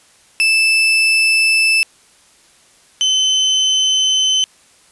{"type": "tone pair in turn", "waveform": "35% pulse", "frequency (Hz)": [2637, 3054], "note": ["E7", "G7"], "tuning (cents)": [0, -46], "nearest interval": "minor third", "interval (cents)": 254, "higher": "second", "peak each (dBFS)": [-9, -10], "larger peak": "first", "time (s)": [[0.4, 1.83], [3.01, 4.44]], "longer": "neither", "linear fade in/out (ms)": 0, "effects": ["white hiss -50 dBFS RMS until 4.91 s", "resampled to 24000 Hz"]}